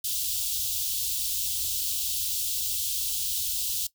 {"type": "band-stop noise", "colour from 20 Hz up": "white", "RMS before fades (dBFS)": -29, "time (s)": [0.04, 3.87], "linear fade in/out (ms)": 5, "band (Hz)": [100, 3000], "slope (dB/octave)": 48, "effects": ["noise-tail reverb RT60 0.1 s tail -18 dB re dry"]}